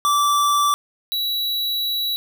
square tone pair in turn, 1164 / 3915 Hz, D6 / B7, -16 / -16 cents, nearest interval octave + major sixth, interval 2100 cents, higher second, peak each -16 / -21 dBFS, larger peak first, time 0.05-0.74 / 1.12-2.16 s, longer second, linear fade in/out 0 ms, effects none

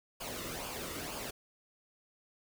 pink noise with flanger, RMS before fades -41 dBFS, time 0.2-1.31 s, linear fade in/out 10 ms, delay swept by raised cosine 0.51 to 1.28 ms, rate 2.1 Hz, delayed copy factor -0.6, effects none

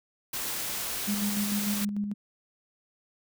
white noise, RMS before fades -33 dBFS, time 0.33-1.85 s, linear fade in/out 5 ms
sine tone with tremolo, 205.1 Hz, G#3, 21 cents flat, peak -26 dBFS, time 1.07-2.14 s, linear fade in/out 20 ms, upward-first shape square, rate 6.7 Hz, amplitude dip 40%
effects none

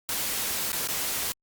white noise with dropouts, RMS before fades -29 dBFS, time 0.09-1.32 s, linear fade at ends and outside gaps 0 ms, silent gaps 0.719-0.73 / 0.873-0.886 s, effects Opus 48 kbps

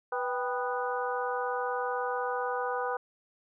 harmonic tone with a mistuned harmonic, 246.9 Hz, B3, in tune, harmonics 2 / 3 / 4 / 5 / 6, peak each -33 / -35 / -36 / -37 / -38 dBFS, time 0.12-2.97 s, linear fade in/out 5 ms, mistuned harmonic 3, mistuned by +92 cents, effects none

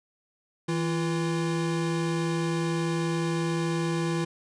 square tone pair together, 163.1 / 341.8 Hz, E3 / F4, -18 / -37 cents, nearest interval octave + minor second, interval 1281 cents, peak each -28 / -30 dBFS, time 0.68-4.25 s, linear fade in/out 10 ms, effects resampled to 22050 Hz

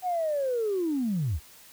sine linear sweep, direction down, 749 to 59.7 Hz, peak -24 dBFS, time 0.02-1.4 s, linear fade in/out 50 ms, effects tanh soft clip ceiling -20 dBFS + white hiss -52 dBFS RMS until 1.72 s

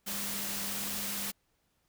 sine tone in noise, 201.3 Hz, G3, 46 cents sharp, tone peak -44 dBFS, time 0.06-1.32 s, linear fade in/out 20 ms, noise white, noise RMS -36 dBFS, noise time 0.06-1.32 s, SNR -11 dB, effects pink hiss -75 dBFS RMS until 1.88 s

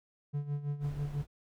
triangle tone with tremolo, 144.7 Hz, D3, 25 cents flat, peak -28 dBFS, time 0.33-1.23 s, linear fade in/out 20 ms, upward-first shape sine, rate 6.1 Hz, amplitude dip 75%
brown noise, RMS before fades -45 dBFS, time 0.8-1.27 s, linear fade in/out 50 ms
effects none

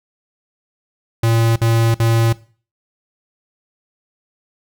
square tone bursts, 114.5 Hz, A#2, 31 cents flat, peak -13 dBFS, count 3, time 1.23-2.328 s, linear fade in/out 5 ms, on 330 ms, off 54 ms, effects noise-tail reverb RT60 0.4 s tail -19 dB re dry

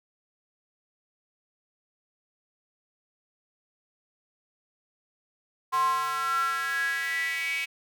square tone with high-pass filter sweep, 150.5 Hz, D3, 43 cents sharp, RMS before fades -28 dBFS, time 5.72-7.66 s, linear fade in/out 20 ms, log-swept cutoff 1000 to 2400 Hz, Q 9.9, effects none

